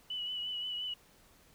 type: tone with vibrato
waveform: sine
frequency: 2960 Hz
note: F#7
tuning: in tune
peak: -35 dBFS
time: 0.1-0.94 s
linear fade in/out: 5 ms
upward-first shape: triangle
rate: 5.7 Hz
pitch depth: 38 cents each way
effects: pink hiss -63 dBFS RMS until 1.54 s